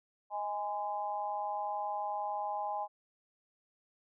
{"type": "tone with amplitude modulation", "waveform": "sine", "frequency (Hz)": 826, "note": "G#5", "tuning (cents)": -10, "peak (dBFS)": -29, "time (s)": [0.3, 2.88], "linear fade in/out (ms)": 50, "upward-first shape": "sine", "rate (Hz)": 199, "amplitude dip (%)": 95, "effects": []}